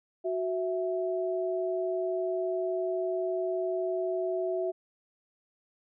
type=tone pair together; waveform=sine; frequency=370 / 658.2 Hz; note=F#4 / E5; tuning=0 / -3 cents; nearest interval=minor seventh; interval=997 cents; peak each=-30 / -31 dBFS; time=0.24-4.72 s; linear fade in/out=20 ms; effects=none